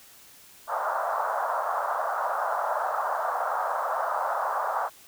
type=band-pass noise; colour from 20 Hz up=pink; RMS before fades=-28 dBFS; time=0.67-4.9 s; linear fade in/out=50 ms; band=600 to 1400 Hz; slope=48 dB/octave; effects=white hiss -52 dBFS RMS until 5.07 s